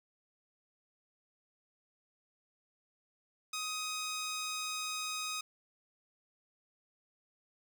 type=tone; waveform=10% pulse; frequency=1255 Hz; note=D#6; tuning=15 cents sharp; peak=-28 dBFS; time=3.53-5.41 s; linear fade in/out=5 ms; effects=none